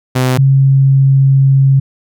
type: tone pair in turn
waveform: sawtooth / sine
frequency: 128.1 / 135.72 Hz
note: C3 / C#3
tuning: -36 / -36 cents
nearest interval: minor second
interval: 100 cents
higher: second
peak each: -6 / -5 dBFS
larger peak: second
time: 0.15-0.38 / 0.38-1.8 s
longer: second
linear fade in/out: 10 ms
effects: none